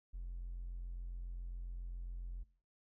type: tone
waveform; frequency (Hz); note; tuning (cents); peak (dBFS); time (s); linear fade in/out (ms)
triangle; 43.65; F1; 0; -38; 0.13-2.44; 20
effects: noise-tail reverb RT60 0.5 s tail -23 dB re dry + tanh soft clip ceiling -38 dBFS